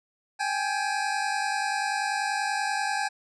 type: tone pair together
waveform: 25% pulse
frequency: 789.7 / 840 Hz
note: G5 / G#5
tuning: +13 / +19 cents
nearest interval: minor second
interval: 106 cents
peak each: -25 dBFS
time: 0.39-3.09 s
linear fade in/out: 20 ms
effects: resampled to 22050 Hz